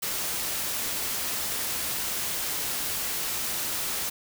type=noise; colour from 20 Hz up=white; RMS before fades=-30 dBFS; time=0.02-4.1 s; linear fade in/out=10 ms; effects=none